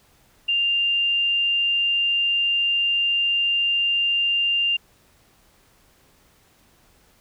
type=tone; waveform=sine; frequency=2794 Hz; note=F7; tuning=in tune; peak=-18 dBFS; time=0.48-4.77 s; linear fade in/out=10 ms; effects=pink hiss -58 dBFS RMS until 7.2 s